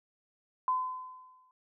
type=tone with exponential decay; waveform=sine; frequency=1020 Hz; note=C6; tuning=44 cents flat; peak=-24 dBFS; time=0.68-1.51 s; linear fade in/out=1 ms; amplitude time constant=180 ms; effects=none